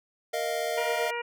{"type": "chord", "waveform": "square", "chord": "Bb suspended fourth", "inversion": "none", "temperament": "equal", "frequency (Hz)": [466.2, 622.3, 698.5], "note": ["Bb4", "Eb5", "F5"], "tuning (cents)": [0, 0, 0], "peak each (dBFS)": [-34, -32, -33], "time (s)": [0.33, 1.11], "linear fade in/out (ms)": 10}
{"type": "harmonic tone", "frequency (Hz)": 474.5, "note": "A#4", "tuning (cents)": 31, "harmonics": [1, 2, 3, 4, 5, 6], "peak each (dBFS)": [-34, -35, -39, -38, -37, -43], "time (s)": [0.77, 1.22], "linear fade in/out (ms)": 10}
{"effects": []}